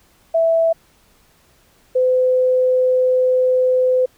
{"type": "tone pair in turn", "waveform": "sine", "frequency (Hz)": [658, 509.2], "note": ["E5", "C5"], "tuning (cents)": [-3, -47], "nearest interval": "major third", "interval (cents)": 444, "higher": "first", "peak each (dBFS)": -12, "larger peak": "neither", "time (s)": [[0.34, 0.73], [1.95, 4.06]], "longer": "second", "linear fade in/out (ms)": 10, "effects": ["pink hiss -55 dBFS RMS until 4.17 s"]}